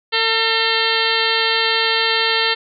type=harmonic tone with a mistuned harmonic; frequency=451.1 Hz; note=A4; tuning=43 cents sharp; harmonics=1 / 2 / 3 / 4 / 5 / 6 / 7 / 8 / 9 / 10; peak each=-24 / -25 / -25 / -22 / -26 / -24 / -22 / -26 / -23 / -26 dBFS; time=0.12-2.55 s; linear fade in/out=20 ms; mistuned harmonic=5; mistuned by=-77 cents; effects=none